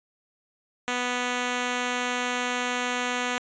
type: tone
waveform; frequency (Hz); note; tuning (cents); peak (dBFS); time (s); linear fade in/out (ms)
5% pulse; 246.9; B3; 0; -14; 0.88-3.38; 0
effects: resampled to 16000 Hz